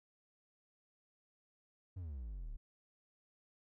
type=exponential sweep; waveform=triangle; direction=down; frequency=97.5 to 32.7 Hz; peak=-40 dBFS; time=1.96-2.57 s; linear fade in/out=10 ms; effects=none